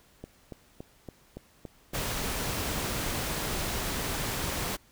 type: click train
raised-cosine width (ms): 2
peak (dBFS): -26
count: 11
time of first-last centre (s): 0.24-3.065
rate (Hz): 3.54
type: noise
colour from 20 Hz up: pink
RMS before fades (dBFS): -32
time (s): 1.93-4.77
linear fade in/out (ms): 20
effects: pink hiss -61 dBFS RMS until 4.91 s